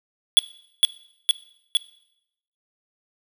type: tone with echo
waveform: square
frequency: 3387 Hz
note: G#7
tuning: 33 cents sharp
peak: -10 dBFS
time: 0.37-0.39 s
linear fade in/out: 0 ms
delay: 460 ms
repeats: 3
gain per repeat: -2 dB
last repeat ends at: 1.77 s
effects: noise-tail reverb RT60 0.8 s tail -20 dB re dry